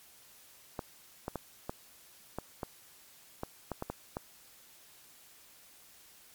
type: clicks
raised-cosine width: 1 ms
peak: -21 dBFS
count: 11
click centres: 0.792 / 1.281 / 1.357 / 1.695 / 2.386 / 2.632 / 3.434 / 3.717 / 3.824 / 3.9 / 4.169 s
effects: white hiss -58 dBFS RMS until 6.34 s + MP3 96 kbps